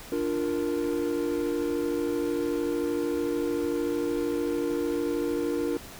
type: chord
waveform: triangle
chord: Bb major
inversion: first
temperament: equal with one note detuned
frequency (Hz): 293.7 / 347 / 466.2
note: D4 / F4 / Bb4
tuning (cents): 0 / -11 / 0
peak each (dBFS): -28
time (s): 0.12-5.77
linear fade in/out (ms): 2
effects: pink hiss -44 dBFS RMS until 5.99 s